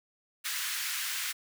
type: high-pass noise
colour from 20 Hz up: pink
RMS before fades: -34 dBFS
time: 0.44-1.33 s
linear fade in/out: 20 ms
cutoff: 1500 Hz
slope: 24 dB/octave
effects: none